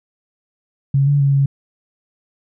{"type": "tone with pitch steps", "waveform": "sine", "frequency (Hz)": [138, 143.2, 139.3, 138.5], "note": ["C#3", "D3", "C#3", "C#3"], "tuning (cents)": [-7, -43, 9, -1], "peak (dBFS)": -11, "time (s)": [0.94, 1.46], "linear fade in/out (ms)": 5, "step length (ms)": 130, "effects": []}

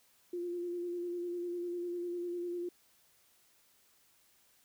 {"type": "tone with vibrato", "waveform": "sine", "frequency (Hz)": 350, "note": "F4", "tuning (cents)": 4, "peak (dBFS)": -35, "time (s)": [0.33, 2.69], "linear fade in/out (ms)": 5, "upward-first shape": "square", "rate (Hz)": 10, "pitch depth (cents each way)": 20, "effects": ["white hiss -68 dBFS RMS until 4.64 s"]}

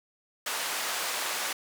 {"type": "band-pass noise", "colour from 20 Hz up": "pink", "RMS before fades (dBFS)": -32, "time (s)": [0.46, 1.53], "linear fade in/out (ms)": 5, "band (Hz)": [780, 14000], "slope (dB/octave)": 12, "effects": []}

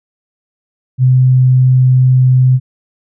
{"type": "tone", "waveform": "sine", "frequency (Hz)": 128.4, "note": "C3", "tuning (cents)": -32, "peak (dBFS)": -5, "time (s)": [0.98, 2.6], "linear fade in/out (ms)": 50, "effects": []}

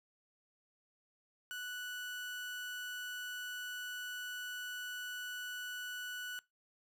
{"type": "tone", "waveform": "30% pulse", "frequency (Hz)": 1480, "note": "F#6", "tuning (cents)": 0, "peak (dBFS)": -38, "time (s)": [1.51, 6.39], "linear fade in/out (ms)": 0, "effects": ["noise-tail reverb RT60 0.2 s tail -21 dB re dry"]}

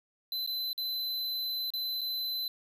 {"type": "tone with dropouts", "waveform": "square", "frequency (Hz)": 4036, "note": "B7", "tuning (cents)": 37, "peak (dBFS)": -32, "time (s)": [0.32, 2.48], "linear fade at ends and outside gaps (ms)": 2, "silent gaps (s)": [[0.464, 0.474], [0.731, 0.778], [1.704, 1.736], [2.01, 2.014]], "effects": []}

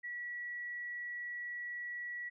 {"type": "tone", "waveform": "sine", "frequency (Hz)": 1936, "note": "B6", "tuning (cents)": -35, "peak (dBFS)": -39, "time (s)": [0.03, 2.3], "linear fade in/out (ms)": 20, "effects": []}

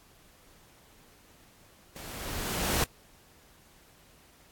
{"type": "noise with level ramp", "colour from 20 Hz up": "pink", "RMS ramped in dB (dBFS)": [-44, -26], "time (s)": [1.96, 2.84], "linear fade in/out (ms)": 2, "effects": ["pink hiss -59 dBFS RMS until 4.51 s", "AAC 64 kbps"]}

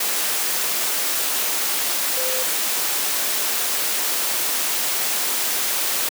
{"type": "tone in noise", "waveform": "sine", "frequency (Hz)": 515, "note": "C5", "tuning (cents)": -28, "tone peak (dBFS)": -27, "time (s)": [2.17, 2.43], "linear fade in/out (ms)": 5, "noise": "white", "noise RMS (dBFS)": -22, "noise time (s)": [0, 6.09], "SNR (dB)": -8, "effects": ["high-pass 300 Hz 12 dB/octave"]}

